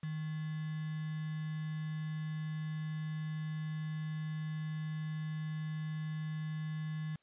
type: tone with quantisation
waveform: sine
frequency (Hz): 155.56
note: D#3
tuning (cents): 0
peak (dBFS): -36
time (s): 0.03-7.16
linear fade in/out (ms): 5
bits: 8
effects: white hiss -73 dBFS RMS until 7.22 s + resampled to 8000 Hz